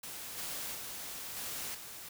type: noise with level steps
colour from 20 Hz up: white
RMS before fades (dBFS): -44 / -40 / -43 / -40 / -47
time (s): 0.03-2.09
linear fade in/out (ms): 5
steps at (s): 0.37 / 0.74 / 1.36 / 1.74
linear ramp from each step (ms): 10
effects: none